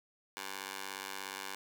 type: tone with high-pass filter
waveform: 15% pulse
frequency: 97 Hz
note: G2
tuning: 18 cents flat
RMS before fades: -43 dBFS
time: 0.37-1.55 s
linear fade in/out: 0 ms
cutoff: 950 Hz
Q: 0.62
effects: none